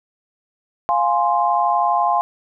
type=chord; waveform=sine; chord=F minor; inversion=none; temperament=equal; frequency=698.5 / 830.6 / 1046.5 Hz; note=F5 / Ab5 / C6; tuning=0 / 0 / 0 cents; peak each=-19 dBFS; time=0.89-2.21 s; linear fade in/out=0 ms; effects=none